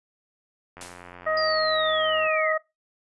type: click train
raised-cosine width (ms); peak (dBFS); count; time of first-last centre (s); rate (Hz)
0.5; -27; 134; 0.77-2.269; 88.7
type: noise with exponential decay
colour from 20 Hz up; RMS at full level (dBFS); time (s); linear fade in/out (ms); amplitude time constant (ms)
white; -36; 0.81-1.15; 2; 72
type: harmonic tone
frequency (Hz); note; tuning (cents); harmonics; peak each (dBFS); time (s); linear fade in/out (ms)
628; D#5; +16; 1 / 2 / 3; -24 / -27 / -29; 1.26-2.58; 10
type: linear sweep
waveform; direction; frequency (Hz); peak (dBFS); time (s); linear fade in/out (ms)
sine; down; 4900 to 1909; -27; 1.37-2.53; 2
effects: noise-tail reverb RT60 0.2 s tail -20 dB re dry + resampled to 24000 Hz